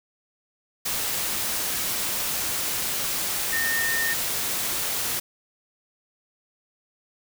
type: tone in noise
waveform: sine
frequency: 1829 Hz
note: A#6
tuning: 33 cents flat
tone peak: -24 dBFS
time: 3.52-4.14 s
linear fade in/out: 10 ms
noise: white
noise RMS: -27 dBFS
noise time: 0.85-5.2 s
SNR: 0 dB
effects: none